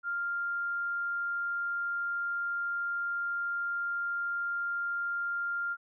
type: tone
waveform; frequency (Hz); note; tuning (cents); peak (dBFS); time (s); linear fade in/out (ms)
sine; 1396.9; F6; 0; -30; 0.03-5.77; 50
effects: none